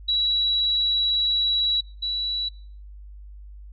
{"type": "tone pair in turn", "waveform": "sine", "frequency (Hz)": [3906, 3928], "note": ["B7", "B7"], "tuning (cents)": [-20, -10], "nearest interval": "unison", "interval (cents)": 10, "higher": "second", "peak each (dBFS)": [-19, -24], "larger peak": "first", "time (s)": [[0.08, 1.81], [2.02, 2.49]], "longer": "first", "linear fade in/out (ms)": 10, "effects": ["noise-tail reverb RT60 0.5 s tail -25 dB re dry", "added 50 Hz sine -39 dBFS peak until 3.72 s"]}